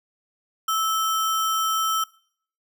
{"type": "tone with sample-and-hold", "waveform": "sine", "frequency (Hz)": 1308, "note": "E6", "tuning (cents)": -14, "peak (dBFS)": -20, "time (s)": [0.68, 2.04], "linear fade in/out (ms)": 5, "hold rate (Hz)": 4410, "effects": ["noise-tail reverb RT60 0.6 s tail -23 dB re dry"]}